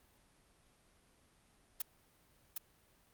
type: noise with echo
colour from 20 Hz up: blue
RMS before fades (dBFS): -36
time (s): 1.8-1.82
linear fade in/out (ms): 5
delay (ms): 760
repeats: 1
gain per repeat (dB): -3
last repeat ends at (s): 2.58
effects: pink hiss -69 dBFS RMS until 3.13 s + Opus 32 kbps